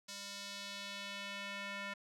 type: tone with band-pass filter sweep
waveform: square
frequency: 200 Hz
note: G3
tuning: 35 cents sharp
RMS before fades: -45 dBFS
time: 0.08-1.94 s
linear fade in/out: 10 ms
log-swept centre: 5400 to 2000 Hz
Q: 1.4
effects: none